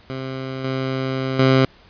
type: tone with level steps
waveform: 15% pulse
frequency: 132.1 Hz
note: C3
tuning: 17 cents sharp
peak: -20 / -15 / -6 dBFS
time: 0.1-1.65 s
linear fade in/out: 0 ms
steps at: 0.64 / 1.39 s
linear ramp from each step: 2 ms
effects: pink hiss -50 dBFS RMS until 1.89 s + resampled to 11025 Hz